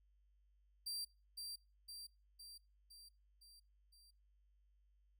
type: tone with echo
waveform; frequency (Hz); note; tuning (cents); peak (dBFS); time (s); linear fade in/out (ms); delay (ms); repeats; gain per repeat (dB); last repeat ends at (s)
sawtooth; 4711; D8; +5; -39; 0.86-1.05; 10; 510; 6; -4; 4.11
effects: noise-tail reverb RT60 0.3 s tail -24 dB re dry + added 50 Hz sine -70 dBFS peak until 5.19 s